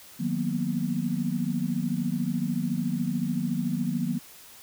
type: chord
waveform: sine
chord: B major seventh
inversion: first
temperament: equal with one note detuned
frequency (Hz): 155.56 / 182.87 / 233.1 / 246.9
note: D#3 / F#3 / A#3 / B3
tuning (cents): 0 / -20 / 0 / 0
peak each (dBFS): -32 / -30 / -30 / -31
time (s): 0.19-4.19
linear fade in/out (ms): 20
effects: white hiss -49 dBFS RMS until 4.62 s